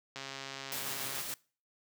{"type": "click train", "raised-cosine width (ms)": 0.2, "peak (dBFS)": -24, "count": 143, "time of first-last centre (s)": [0.16, 1.204], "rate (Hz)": 136}
{"type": "noise with tremolo", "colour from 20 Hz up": "white", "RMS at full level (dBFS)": -38, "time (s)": [0.72, 1.34], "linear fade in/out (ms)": 2, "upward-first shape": "square", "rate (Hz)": 7, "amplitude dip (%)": 25}
{"effects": ["noise-tail reverb RT60 0.4 s tail -23 dB re dry", "high-pass 80 Hz 12 dB/octave"]}